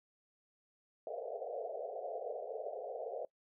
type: band-pass noise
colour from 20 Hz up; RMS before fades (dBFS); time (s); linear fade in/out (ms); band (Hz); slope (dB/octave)
pink; -42; 1.07-3.25; 2; 430 to 730; 96
effects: noise-tail reverb RT60 0.1 s tail -21 dB re dry